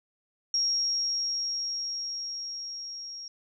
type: tone with level ramp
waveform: sine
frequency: 5588 Hz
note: F8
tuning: in tune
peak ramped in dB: -23 to -38 dBFS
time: 0.54-3.28 s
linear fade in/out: 2 ms
effects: none